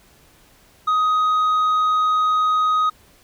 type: tone with tanh clipping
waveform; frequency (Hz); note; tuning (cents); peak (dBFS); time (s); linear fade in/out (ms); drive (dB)
triangle; 1254; D#6; +13; -16; 0.87-2.9; 10; 8
effects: pink hiss -53 dBFS RMS until 3.23 s